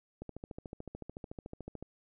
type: click train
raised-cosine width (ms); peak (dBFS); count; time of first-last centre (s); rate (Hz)
2; -29; 23; 0.22-1.826; 13.7
effects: none